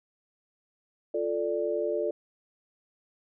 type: chord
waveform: sine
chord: D minor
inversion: first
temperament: equal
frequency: 349.2 / 440 / 587.3 Hz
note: F4 / A4 / D5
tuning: 0 / 0 / 0 cents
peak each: -32 / -30 / -30 dBFS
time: 1.14-2.11 s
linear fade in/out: 5 ms
effects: none